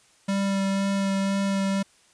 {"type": "tone with vibrato", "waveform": "square", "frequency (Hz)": 196, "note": "G3", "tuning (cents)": 0, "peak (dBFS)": -23, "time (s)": [0.28, 1.83], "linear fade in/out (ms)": 10, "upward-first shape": "sine", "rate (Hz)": 2, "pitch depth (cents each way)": 11, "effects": ["white hiss -59 dBFS RMS until 2.13 s", "resampled to 22050 Hz"]}